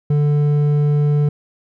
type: tone with hard clipping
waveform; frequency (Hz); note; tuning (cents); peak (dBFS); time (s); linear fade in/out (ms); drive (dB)
sine; 146.9; D3; +1; -14; 0.1-1.29; 5; 6
effects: none